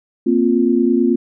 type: chord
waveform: sine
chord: Bb suspended second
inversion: none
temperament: just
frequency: 233.1 / 262.2 / 349.6 Hz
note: Bb3 / C4 / F4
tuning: 0 / +4 / +2 cents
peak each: -16 dBFS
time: 0.26-1.16 s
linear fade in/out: 10 ms
effects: none